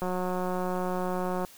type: click train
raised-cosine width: 1 ms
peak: -18 dBFS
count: 261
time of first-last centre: 0.02-1.449 s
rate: 182 Hz
effects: white hiss -52 dBFS RMS until 1.57 s